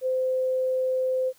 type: tone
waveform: sine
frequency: 516 Hz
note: C5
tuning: 24 cents flat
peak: -22 dBFS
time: 0.01-1.33 s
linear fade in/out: 50 ms
effects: white hiss -59 dBFS RMS until 1.38 s